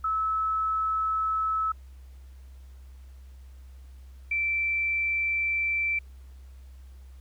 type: tone pair in turn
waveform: sine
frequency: 1300 / 2337 Hz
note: E6 / D7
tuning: -24 / -9 cents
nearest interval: minor seventh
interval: 1015 cents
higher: second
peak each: -24 dBFS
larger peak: neither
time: 0.04-1.72 / 4.31-5.99 s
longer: neither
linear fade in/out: 5 ms
effects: added 65 Hz sine -44 dBFS peak until 7.2 s + pink hiss -64 dBFS RMS until 7.2 s